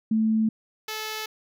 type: tone pair in turn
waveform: sine / 5% pulse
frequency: 220 / 433.9 Hz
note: A3 / A4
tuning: 0 / -24 cents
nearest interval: octave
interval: 1176 cents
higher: second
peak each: -19 dBFS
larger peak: neither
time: 0.11-0.49 / 0.88-1.26 s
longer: neither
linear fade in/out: 5 ms
effects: none